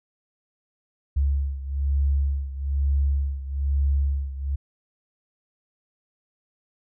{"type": "beating tone pair", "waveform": "sine", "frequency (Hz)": [69.3, 70.4], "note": ["C#2", "C#2"], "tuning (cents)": [0, 27], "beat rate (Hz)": 1.1, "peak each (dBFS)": [-22, -26], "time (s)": [1.16, 4.56], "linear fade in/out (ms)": 10, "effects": []}